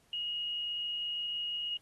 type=tone with amplitude modulation; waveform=sine; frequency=2877 Hz; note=F#7; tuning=49 cents flat; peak=-32 dBFS; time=0.13-1.77 s; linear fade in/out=2 ms; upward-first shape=sine; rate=152 Hz; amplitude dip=25%; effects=pink hiss -68 dBFS RMS until 1.81 s + AAC 32 kbps